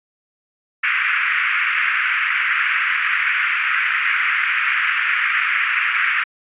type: band-pass noise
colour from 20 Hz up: white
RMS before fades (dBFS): -19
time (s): 0.83-6.24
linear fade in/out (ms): 10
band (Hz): 1300 to 2500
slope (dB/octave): 48
effects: resampled to 8000 Hz